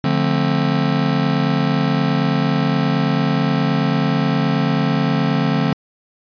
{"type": "chord", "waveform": "square", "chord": "D minor seventh", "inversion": "none", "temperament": "just", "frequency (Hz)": [146.83, 176.2, 220.2, 264.3], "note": ["D3", "F3", "A3", "C4"], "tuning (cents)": [0, 16, 2, 18], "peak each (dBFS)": [-20, -22, -23, -22], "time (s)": [0.04, 5.73], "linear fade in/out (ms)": 2, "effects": ["resampled to 11025 Hz"]}